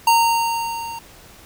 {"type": "tone with level ramp", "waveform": "square", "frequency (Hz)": 924, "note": "A#5", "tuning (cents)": -16, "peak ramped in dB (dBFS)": [-11, -30], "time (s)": [0.07, 0.99], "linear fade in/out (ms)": 5, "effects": ["pink hiss -45 dBFS RMS until 1.45 s"]}